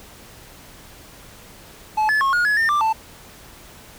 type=tone with pitch steps; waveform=triangle; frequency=861 / 1726 / 1087 / 1437 / 1693 / 1810 / 1180 / 885 Hz; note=A5 / A6 / C#6 / F6 / G#6 / A6 / D6 / A5; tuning=-38 / -34 / -34 / +49 / +33 / +48 / +8 / +10 cents; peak=-14 dBFS; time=1.97-2.93 s; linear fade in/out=10 ms; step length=120 ms; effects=pink hiss -44 dBFS RMS until 3.98 s